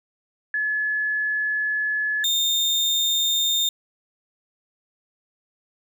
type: tone pair in turn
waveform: sine / 35% pulse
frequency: 1710 / 3638 Hz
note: A6 / A#7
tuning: -50 / -43 cents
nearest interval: octave + minor second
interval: 1307 cents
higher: second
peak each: -21 / -17 dBFS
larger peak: second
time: 0.54-2.24 / 2.24-3.69 s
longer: first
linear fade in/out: 2 ms
effects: none